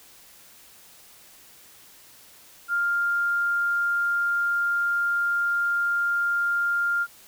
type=tone; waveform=sine; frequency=1400 Hz; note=F6; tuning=4 cents sharp; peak=-21 dBFS; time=2.68-7.07 s; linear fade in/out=50 ms; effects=white hiss -51 dBFS RMS until 7.27 s